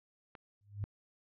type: click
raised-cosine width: 0.3 ms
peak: -31 dBFS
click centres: 0.352 s
type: tone with exponential growth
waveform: sine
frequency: 101.8 Hz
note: G#2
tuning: 34 cents flat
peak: -31 dBFS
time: 0.61-0.84 s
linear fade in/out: 0 ms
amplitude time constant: 48 ms
effects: low-pass 2000 Hz 12 dB/octave